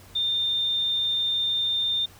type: tone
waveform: sine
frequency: 3613 Hz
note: A7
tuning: 45 cents sharp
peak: -22 dBFS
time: 0.15-2.06 s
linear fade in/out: 10 ms
effects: added 94 Hz sine -52 dBFS peak until 2.19 s + pink hiss -51 dBFS RMS until 2.19 s